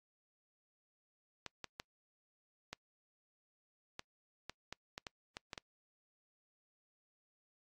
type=clicks; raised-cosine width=0.2 ms; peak=-25 dBFS; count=12; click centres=1.463 / 1.643 / 1.799 / 2.73 / 3.994 / 4.496 / 4.726 / 4.979 / 5.068 / 5.369 / 5.532 / 5.578 s; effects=noise-tail reverb RT60 0.1 s tail -26 dB re dry + AAC 32 kbps